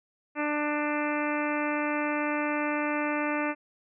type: harmonic tone with a mistuned harmonic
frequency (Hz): 297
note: D4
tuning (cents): +20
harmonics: 1 / 2 / 3 / 4 / 5 / 6 / 7 / 8 / 9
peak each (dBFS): -30 / -33 / -35 / -36 / -37 / -38 / -38 / -39 / -40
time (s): 0.35-3.55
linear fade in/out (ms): 50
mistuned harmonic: 9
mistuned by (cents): -18
effects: none